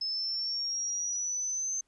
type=exponential sweep; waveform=sine; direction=up; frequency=5200 to 6272 Hz; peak=-30 dBFS; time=0.01-1.81 s; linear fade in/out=5 ms; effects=pink hiss -75 dBFS RMS until 1.87 s + resampled to 24000 Hz